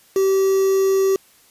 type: tone with quantisation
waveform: triangle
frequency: 385.9 Hz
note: G4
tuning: 27 cents flat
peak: -12 dBFS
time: 0.16-1.16 s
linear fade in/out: 2 ms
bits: 5
effects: white hiss -53 dBFS RMS until 1.5 s + resampled to 32000 Hz